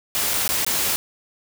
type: noise with dropouts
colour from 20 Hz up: white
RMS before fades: -22 dBFS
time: 0.15-0.96 s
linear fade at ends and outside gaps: 0 ms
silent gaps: 0.335-0.339 / 0.478-0.49 / 0.647-0.665 s
effects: none